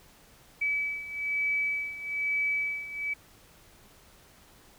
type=beating tone pair; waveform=sine; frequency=2292 / 2293.1 Hz; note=D7 / D7; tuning=-43 / -42 cents; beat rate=1.1 Hz; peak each=-33 / -29 dBFS; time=0.61-3.14 s; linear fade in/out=10 ms; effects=pink hiss -57 dBFS RMS until 4.78 s